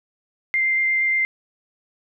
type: tone with vibrato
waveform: sine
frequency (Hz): 2093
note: C7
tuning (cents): 0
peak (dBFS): -17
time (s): 0.54-1.25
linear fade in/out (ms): 0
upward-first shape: triangle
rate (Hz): 8.5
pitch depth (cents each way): 10
effects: none